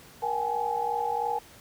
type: tone cluster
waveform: sine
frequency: 473.7 / 750 / 811 / 854 Hz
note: A#4 / F#5 / G#5 / G#5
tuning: +28 / +23 / -41 / +48 cents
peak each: -33 / -36 / -31 / -29 dBFS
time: 0.22-1.39 s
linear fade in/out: 10 ms
effects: pink hiss -51 dBFS RMS until 1.6 s + high-pass 60 Hz 12 dB/octave